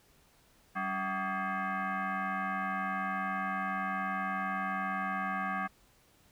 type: tone with frequency modulation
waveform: sine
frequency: 192.3 Hz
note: G3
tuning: 33 cents flat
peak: -31 dBFS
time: 0.75-5.68 s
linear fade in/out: 20 ms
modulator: 475 Hz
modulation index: 3.5
effects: pink hiss -65 dBFS RMS until 6.31 s